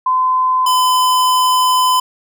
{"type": "tone pair in turn", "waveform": ["sine", "square"], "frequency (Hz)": [1024, 1014], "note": ["C6", "B5"], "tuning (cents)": [-38, 45], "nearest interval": "unison", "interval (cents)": 17, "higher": "first", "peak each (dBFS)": -11, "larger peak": "neither", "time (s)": [[0.06, 0.66], [0.66, 2]], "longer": "second", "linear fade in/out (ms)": 5, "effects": []}